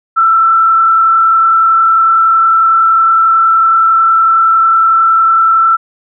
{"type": "tone with frequency modulation", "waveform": "sine", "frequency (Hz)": 1333, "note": "E6", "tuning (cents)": 19, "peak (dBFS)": -5, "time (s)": [0.16, 5.77], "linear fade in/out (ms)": 20, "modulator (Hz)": 30.9, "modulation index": 0.65, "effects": []}